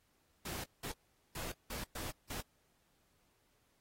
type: noise bursts at uneven times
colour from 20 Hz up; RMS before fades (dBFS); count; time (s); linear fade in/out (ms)
pink; -43; 6; 0.45-0.64 / 0.83-0.92 / 1.35-1.52 / 1.7-1.84 / 1.95-2.11 / 2.3-2.41; 5
effects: pink hiss -75 dBFS RMS until 3.8 s + AAC 48 kbps